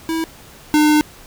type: tone pair in turn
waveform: square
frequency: 325 / 302.1 Hz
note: E4 / D4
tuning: -24 / +49 cents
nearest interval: minor second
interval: 127 cents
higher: first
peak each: -19 / -11 dBFS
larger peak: second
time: 0.09-0.24 / 0.74-1.01 s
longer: second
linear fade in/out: 0 ms
effects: pink hiss -42 dBFS RMS until 1.26 s